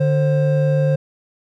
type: tone pair together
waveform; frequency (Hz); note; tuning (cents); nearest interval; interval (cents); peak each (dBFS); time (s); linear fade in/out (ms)
triangle; 148.54 / 529; D3 / C5; +20 / +19; octave + minor seventh; 2199; -13 / -17; 0-0.96; 10
effects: none